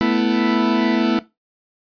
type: chord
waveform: 40% pulse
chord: A suspended second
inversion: none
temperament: equal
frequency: 220 / 246.9 / 329.6 Hz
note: A3 / B3 / E4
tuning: 0 / 0 / 0 cents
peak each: -19 dBFS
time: 0.01-1.19 s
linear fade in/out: 0 ms
effects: noise-tail reverb RT60 0.2 s tail -17 dB re dry + resampled to 11025 Hz